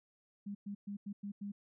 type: tone bursts at uneven times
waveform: sine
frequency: 202.3 Hz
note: G#3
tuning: 45 cents flat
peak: -39 dBFS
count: 6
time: 0.46-0.55 / 0.66-0.75 / 0.87-0.97 / 1.06-1.13 / 1.23-1.32 / 1.41-1.52 s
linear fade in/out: 10 ms
effects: none